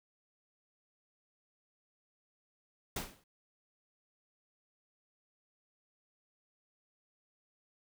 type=noise with exponential decay; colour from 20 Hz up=pink; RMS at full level=-34 dBFS; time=2.96-3.24 s; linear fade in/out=5 ms; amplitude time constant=59 ms; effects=none